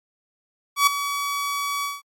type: tone with ADSR envelope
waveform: sawtooth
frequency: 1137 Hz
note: C#6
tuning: 44 cents sharp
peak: -8 dBFS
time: 0.76-2.02 s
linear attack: 110 ms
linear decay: 6 ms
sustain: -12 dB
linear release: 180 ms
effects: MP3 64 kbps